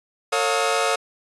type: tone cluster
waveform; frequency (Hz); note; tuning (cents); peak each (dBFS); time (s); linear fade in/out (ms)
sawtooth; 451.2 / 552 / 711 / 1270; A4 / C#5 / F5 / D#6; +44 / -7 / +31 / +35; -21; 0.32-0.96; 10
effects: resampled to 24000 Hz